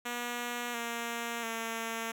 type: tone with pitch steps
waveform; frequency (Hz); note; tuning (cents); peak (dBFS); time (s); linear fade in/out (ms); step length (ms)
5% pulse; 241.2 / 234.1 / 227.1; B3 / A#3 / A#3; -41 / +8 / -45; -23; 0.05-2.12; 10; 690
effects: none